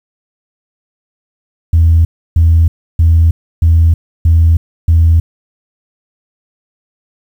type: tone bursts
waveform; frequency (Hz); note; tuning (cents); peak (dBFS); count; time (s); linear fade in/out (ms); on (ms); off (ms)
sine; 82.41; E2; 0; -3; 6; 1.73-5.2; 5; 320; 310
effects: tanh soft clip ceiling -1 dBFS + 7-bit